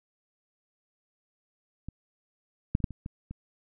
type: clicks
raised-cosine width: 5 ms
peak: -25 / -10 / -29 / -11 / -28 / -24 / -26 dBFS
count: 7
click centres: 1.886 / 2.751 / 2.803 / 2.842 / 2.907 / 3.061 / 3.31 s
effects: none